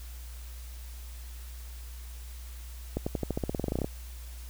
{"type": "accelerating click train", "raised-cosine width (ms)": 2, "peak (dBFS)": -16, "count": 17, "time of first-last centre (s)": [2.97, 3.845], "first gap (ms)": 95, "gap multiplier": 0.92, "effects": ["added 60 Hz sine -40 dBFS peak until 4.49 s", "white hiss -52 dBFS RMS until 4.49 s"]}